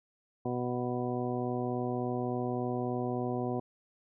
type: harmonic tone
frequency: 123.47 Hz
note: B2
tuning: in tune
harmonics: 1 / 2 / 3 / 4 / 5 / 6 / 8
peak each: -37 / -35 / -36 / -40 / -42 / -39 / -45 dBFS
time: 0.45-3.6 s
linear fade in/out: 5 ms
effects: none